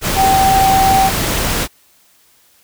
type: tone in noise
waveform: sine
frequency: 772 Hz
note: G5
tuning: 27 cents flat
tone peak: -9 dBFS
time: 0.15-1.11 s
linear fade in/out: 50 ms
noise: pink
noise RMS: -17 dBFS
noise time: 0.01-1.68 s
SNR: +5 dB
effects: white hiss -52 dBFS RMS until 2.63 s